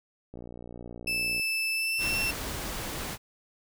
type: click train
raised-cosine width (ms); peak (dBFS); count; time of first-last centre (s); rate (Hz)
2; -29; 64; 0.34-1.397; 59.6
type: tone with pitch glide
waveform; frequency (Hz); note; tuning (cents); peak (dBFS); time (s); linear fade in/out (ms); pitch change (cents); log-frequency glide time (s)
35% pulse; 2635 to 2697; E7 to E7; -1 to +39; -25; 1.07-2.31; 5; +40; 1.74-2.15
type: noise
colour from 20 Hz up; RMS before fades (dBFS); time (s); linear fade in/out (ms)
pink; -35; 1.98-3.18; 50
effects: none